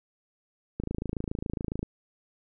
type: click train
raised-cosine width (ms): 3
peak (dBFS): -18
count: 29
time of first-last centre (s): 0.8-1.829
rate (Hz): 27.2
effects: none